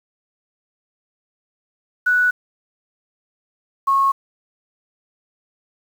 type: tone pair in turn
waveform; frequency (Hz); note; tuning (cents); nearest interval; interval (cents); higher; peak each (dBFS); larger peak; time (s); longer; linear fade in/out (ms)
sine; 1477 / 1093.2; F#6 / C#6; -3 / -24; perfect fourth; 521; first; -13; neither; 2.06-2.31 / 3.87-4.12; neither; 10
effects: 7-bit